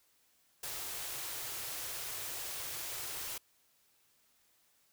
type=band-stop noise; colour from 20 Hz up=white; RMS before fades=-41 dBFS; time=0.63-3.38 s; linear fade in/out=5 ms; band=160 to 290 Hz; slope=96 dB/octave; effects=white hiss -71 dBFS RMS until 4.92 s